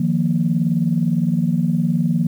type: chord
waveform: sine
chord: Eb suspended second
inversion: none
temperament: just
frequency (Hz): 155.56 / 175.01 / 233.3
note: Eb3 / F3 / Bb3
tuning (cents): 0 / +4 / +2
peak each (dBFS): -20 / -18 / -20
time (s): 0-2.27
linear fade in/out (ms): 5
effects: tanh soft clip ceiling -6 dBFS + 8-bit